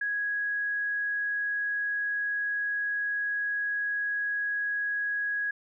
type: tone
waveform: sine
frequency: 1661.2 Hz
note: G#6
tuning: in tune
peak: -27 dBFS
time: 0.01-5.51 s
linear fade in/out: 5 ms
effects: none